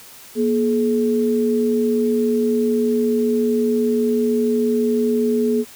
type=tone pair together; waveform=sine; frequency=237.8 / 425.6 Hz; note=A#3 / G#4; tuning=+35 / +42 cents; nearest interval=minor seventh; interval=1007 cents; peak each=-18 dBFS; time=0.35-5.65 s; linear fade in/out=50 ms; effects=white hiss -42 dBFS RMS until 5.75 s